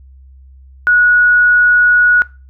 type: tone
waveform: sine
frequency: 1460 Hz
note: F#6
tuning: 24 cents flat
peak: -7 dBFS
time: 0.87-2.22 s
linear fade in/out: 0 ms
effects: noise-tail reverb RT60 0.3 s tail -20 dB re dry + added 66 Hz sine -37 dBFS peak until 2.49 s